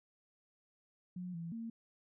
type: tone with pitch steps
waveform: sine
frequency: 180.2 / 167.4 / 228.3 Hz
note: F#3 / E3 / A#3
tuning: -45 / +27 / -36 cents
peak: -40 dBFS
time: 1.16-1.7 s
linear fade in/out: 5 ms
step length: 180 ms
effects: none